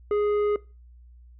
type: tone with tanh clipping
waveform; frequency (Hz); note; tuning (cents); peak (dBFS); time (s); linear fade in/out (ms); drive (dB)
triangle; 415.3; G#4; 0; -22; 0.11-0.56; 2; 12
effects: noise-tail reverb RT60 0.3 s tail -21 dB re dry + added 60 Hz sine -47 dBFS peak until 1.39 s